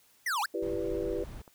square exponential two-way sweep, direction down then up, 2077 to 784 to 1816 Hz, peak -29 dBFS, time 0.26-0.46 s, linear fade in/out 5 ms, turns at 0.41 s
sine chord, E minor seventh, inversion none, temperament equal with one note detuned, 336.4 / 392 / 493.9 / 587.3 Hz, E4 / G4 / B4 / D5, +35 / 0 / 0 / 0 cents, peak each -35 / -34 / -35 / -40 dBFS, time 0.54-1.24 s, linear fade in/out 5 ms
brown noise, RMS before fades -42 dBFS, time 0.62-1.42 s, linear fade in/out 5 ms
click, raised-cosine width 1 ms, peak -37 dBFS, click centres 1.478 s
effects white hiss -64 dBFS RMS until 1.54 s

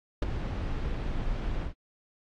brown noise with ADSR envelope, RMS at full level -18 dBFS, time 0.22-1.74 s, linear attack 6 ms, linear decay 12 ms, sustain -13 dB, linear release 110 ms, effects low-pass 4000 Hz 12 dB/octave + AAC 48 kbps

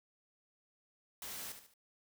white noise with echo, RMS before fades -45 dBFS, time 1.22-1.52 s, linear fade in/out 2 ms, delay 73 ms, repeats 3, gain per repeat -8 dB, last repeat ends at 1.739 s, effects none

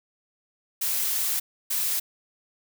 blue noise bursts at uneven times, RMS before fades -26 dBFS, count 2, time 0.81-1.4 / 1.7-2 s, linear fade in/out 10 ms, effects none

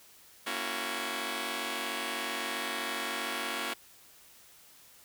5% pulse chord, F# dominant seventh, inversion first, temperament just, 231.2 / 277.5 / 333 / 370 Hz, A#3 / C#4 / E4 / F#4, -14 / +2 / +18 / 0 cents, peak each -28 dBFS, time 0.46-3.74 s, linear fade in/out 10 ms, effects white hiss -57 dBFS RMS until 5.04 s

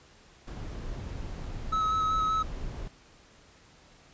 brown noise, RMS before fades -37 dBFS, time 0.47-2.88 s, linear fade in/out 5 ms
triangle tone with vibrato, 1288 Hz, E6, 41 cents flat, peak -23 dBFS, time 1.72-2.43 s, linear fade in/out 10 ms, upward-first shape square, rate 5.2 Hz, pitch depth 12 cents each way
effects pink hiss -57 dBFS RMS until 4.13 s + resampled to 16000 Hz

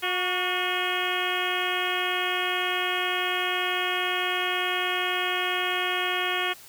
harmonic tone with a mistuned harmonic, 362 Hz, F#4, 38 cents flat, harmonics 1 / 2 / 3 / 4 / 5 / 6 / 7 / 8 / 9, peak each -33 / -33 / -33 / -33 / -33 / -33 / -33 / -33 / -33 dBFS, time 0.02-6.54 s, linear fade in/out 20 ms, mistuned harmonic 3, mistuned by +57 cents, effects white hiss -48 dBFS RMS until 6.68 s

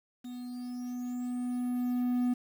triangle tone with level ramp, 246.9 Hz, B3, in tune, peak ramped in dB -37 to -23 dBFS, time 0.24-2.34 s, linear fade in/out 10 ms, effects 9-bit

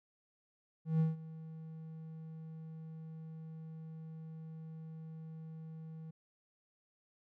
triangle tone with ADSR envelope, 160 Hz, D#3, 49 cents sharp, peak -24 dBFS, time 0.85-6.11 s, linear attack 150 ms, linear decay 160 ms, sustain -19 dB, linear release 8 ms, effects none

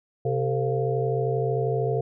sine tone cluster, 130.1 / 395.4 / 448.3 / 518 / 694 Hz, C3 / G4 / A4 / C5 / F5, -9 / +15 / +32 / -17 / -11 cents, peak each -26 / -30 / -26 / -34 / -32 dBFS, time 0.25-2.01 s, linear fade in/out 5 ms, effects none

